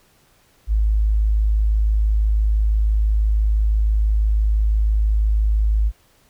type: tone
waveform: sine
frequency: 53 Hz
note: G#1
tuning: 36 cents sharp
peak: -14 dBFS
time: 0.67-5.92 s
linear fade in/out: 50 ms
effects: pink hiss -57 dBFS RMS until 6.29 s